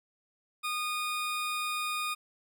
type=tone; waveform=20% pulse; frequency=1229 Hz; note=D#6; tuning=22 cents flat; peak=-26 dBFS; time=0.63-2.15 s; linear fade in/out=20 ms; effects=none